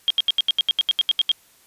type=tone bursts; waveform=sine; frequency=3234 Hz; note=G#7; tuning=47 cents flat; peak=-14 dBFS; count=13; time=0.08-1.316 s; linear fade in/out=0 ms; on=24 ms; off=77 ms; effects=white hiss -55 dBFS RMS until 1.66 s + resampled to 32000 Hz